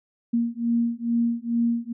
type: beating tone pair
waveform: sine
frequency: 233.1 / 235.4 Hz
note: A#3 / A#3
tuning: 0 / +17 cents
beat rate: 2.3 Hz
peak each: -24 dBFS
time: 0.33-1.93 s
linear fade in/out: 10 ms
effects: none